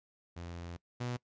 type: tone pair in turn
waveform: sawtooth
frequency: 86 / 122.55 Hz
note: F2 / B2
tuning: -26 / -13 cents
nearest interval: tritone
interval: 613 cents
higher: second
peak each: -38 / -31 dBFS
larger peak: second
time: 0.36-0.77 / 1-1.17 s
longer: first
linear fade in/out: 10 ms
effects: noise-tail reverb RT60 0.1 s tail -22 dB re dry + resampled to 16000 Hz

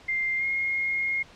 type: tone with pitch glide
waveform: sine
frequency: 2100 to 2144 Hz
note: C7 to C7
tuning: +6 to +42 cents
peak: -24 dBFS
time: 0.08-1.23 s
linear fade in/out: 10 ms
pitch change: +36 cents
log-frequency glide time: 0.38-0.44 s
effects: pink hiss -51 dBFS RMS until 1.35 s + low-pass 5000 Hz 12 dB/octave

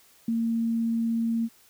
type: tone with ADSR envelope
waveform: sine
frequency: 229.1 Hz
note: A#3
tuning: 30 cents flat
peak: -21 dBFS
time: 0.28-1.49 s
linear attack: 5 ms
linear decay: 7 ms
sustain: -2 dB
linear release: 46 ms
effects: white hiss -58 dBFS RMS until 1.69 s

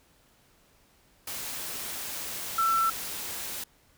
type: tone in noise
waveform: sine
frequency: 1337 Hz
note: E6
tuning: 24 cents sharp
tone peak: -22 dBFS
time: 2.58-2.9 s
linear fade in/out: 5 ms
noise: white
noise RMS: -36 dBFS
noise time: 1.27-3.64 s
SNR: +11 dB
effects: pink hiss -63 dBFS RMS until 3.97 s

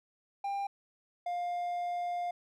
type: tone pair in turn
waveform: triangle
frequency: 797 / 704.5 Hz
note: G5 / F5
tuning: +28 / +15 cents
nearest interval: major second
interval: 213 cents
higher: first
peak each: -30 / -30 dBFS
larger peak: neither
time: 0.44-0.67 / 1.26-2.31 s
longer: second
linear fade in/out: 5 ms
effects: none

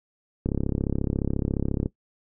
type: click train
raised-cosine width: 3 ms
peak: -12 dBFS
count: 49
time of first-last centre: 0.46-1.859 s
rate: 34.3 Hz
effects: noise-tail reverb RT60 0.1 s tail -18 dB re dry

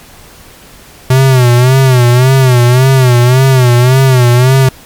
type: tone with vibrato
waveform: square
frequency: 127.2 Hz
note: C3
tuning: 48 cents flat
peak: -4 dBFS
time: 1.1-4.69 s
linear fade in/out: 5 ms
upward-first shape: sine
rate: 1.8 Hz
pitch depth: 93 cents each way
effects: pink hiss -36 dBFS RMS until 4.85 s + MP3 96 kbps

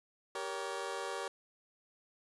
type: chord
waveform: 20% pulse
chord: G diminished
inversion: none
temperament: just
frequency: 392 / 470.4 / 564.5 Hz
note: G4 / Bb4 / Db5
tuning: 0 / +16 / +31 cents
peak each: -37 / -37 / -37 dBFS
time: 0.35-1.28 s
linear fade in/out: 2 ms
effects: resampled to 24000 Hz

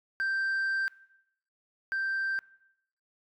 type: tone pair in turn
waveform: sine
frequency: 1568 / 1568 Hz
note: G6 / G6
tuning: 0 / 0 cents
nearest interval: unison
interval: 0 cents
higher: neither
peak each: -24 / -26 dBFS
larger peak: first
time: 0.2-0.88 / 1.92-2.39 s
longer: first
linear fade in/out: 0 ms
effects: noise-tail reverb RT60 0.8 s tail -22 dB re dry + tanh soft clip ceiling -26 dBFS

